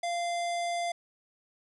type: tone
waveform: square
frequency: 692 Hz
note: F5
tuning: 16 cents flat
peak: -30 dBFS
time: 0.03-0.92 s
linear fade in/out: 5 ms
effects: resampled to 24000 Hz + 12-bit